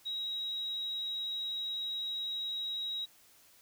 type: tone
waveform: sine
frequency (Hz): 3828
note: A#7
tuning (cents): +45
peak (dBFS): -34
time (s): 0.05-3.06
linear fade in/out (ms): 20
effects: white hiss -62 dBFS RMS until 3.61 s